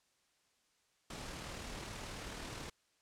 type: noise with amplitude modulation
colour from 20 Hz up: pink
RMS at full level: -44 dBFS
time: 1.1-2.7 s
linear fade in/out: 5 ms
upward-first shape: sine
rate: 38.6 Hz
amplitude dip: 30%
effects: white hiss -75 dBFS RMS until 3.01 s + low-pass 8000 Hz 12 dB/octave